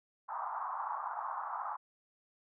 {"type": "band-pass noise", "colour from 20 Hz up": "white", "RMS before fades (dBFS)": -39, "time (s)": [0.28, 1.77], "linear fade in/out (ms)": 20, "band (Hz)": [790, 1200], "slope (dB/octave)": 48, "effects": []}